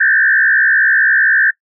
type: tone with frequency modulation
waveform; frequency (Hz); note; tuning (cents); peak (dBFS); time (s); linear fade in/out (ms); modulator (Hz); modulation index
sine; 1669; G#6; +8; -8; 0-1.51; 10; 64.6; 2.2
effects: noise-tail reverb RT60 0.1 s tail -23 dB re dry